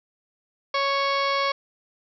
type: harmonic tone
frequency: 554.4 Hz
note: C#5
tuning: in tune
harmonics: 1 / 2 / 3 / 4 / 5 / 6 / 7 / 8 / 9 / 10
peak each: -27 / -24 / -35 / -29 / -40 / -34 / -40 / -34 / -41 / -39 dBFS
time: 0.74-1.52 s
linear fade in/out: 5 ms
effects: none